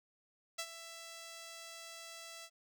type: tone with ADSR envelope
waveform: 5% pulse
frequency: 664 Hz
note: E5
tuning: 12 cents sharp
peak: -25 dBFS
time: 0.58-2.5 s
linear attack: 13 ms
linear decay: 61 ms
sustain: -12 dB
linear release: 57 ms
effects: none